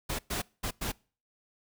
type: noise bursts at uneven times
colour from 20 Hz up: pink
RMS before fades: -33 dBFS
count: 4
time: 0.09-0.19 / 0.3-0.42 / 0.63-0.71 / 0.81-0.92 s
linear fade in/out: 10 ms
effects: noise-tail reverb RT60 0.4 s tail -25 dB re dry